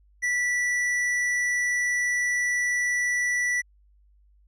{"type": "tone with hard clipping", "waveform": "sine", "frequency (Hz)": 1961, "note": "B6", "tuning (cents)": -13, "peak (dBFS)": -24, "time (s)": [0.22, 3.62], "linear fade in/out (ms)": 20, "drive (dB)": 8, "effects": ["added 50 Hz sine -56 dBFS peak until 4.47 s"]}